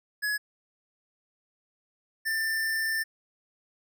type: tone pair in turn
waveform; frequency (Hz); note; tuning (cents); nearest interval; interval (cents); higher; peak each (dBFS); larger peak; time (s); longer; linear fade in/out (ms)
square; 1687 / 1784.4; G#6 / A6; +27 / +24; minor second; 97; second; -27; neither; 0.22-0.38 / 2.25-3.04; second; 20
effects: none